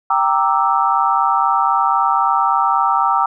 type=chord; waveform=sine; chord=E half-diminished seventh; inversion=first; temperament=equal; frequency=784 / 932.3 / 1174.7 / 1318.5 Hz; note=G5 / Bb5 / D6 / E6; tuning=0 / 0 / 0 / 0 cents; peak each=-18 dBFS; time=0.1-3.26 s; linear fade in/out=5 ms; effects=none